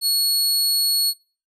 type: tone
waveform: sawtooth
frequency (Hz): 4350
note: C#8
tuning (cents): -33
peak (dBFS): -14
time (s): 0.01-1.14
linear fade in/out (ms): 50
effects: noise-tail reverb RT60 0.4 s tail -25 dB re dry + resampled to 32000 Hz